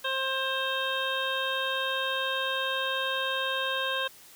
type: harmonic tone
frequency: 530 Hz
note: C5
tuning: 22 cents sharp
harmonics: 1 / 2 / 3 / 5 / 6 / 7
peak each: -34 / -34 / -32 / -37 / -35 / -35 dBFS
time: 0.04-4.08 s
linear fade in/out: 10 ms
effects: white hiss -52 dBFS RMS until 4.35 s